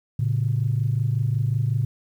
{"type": "tone pair together", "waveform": "sine", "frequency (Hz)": [112.7, 138.16], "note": ["A2", "C#3"], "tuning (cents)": [42, -5], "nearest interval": "major third", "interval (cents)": 353, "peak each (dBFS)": [-21, -23], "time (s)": [0.19, 1.85], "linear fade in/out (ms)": 5, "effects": ["tanh soft clip ceiling -12 dBFS", "9-bit"]}